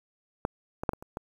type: clicks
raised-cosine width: 1 ms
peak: -12 / -18 / -10 / -21 / -29 / -20 dBFS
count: 6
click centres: 0.451 / 0.835 / 0.892 / 0.934 / 1.025 / 1.171 s
effects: 8-bit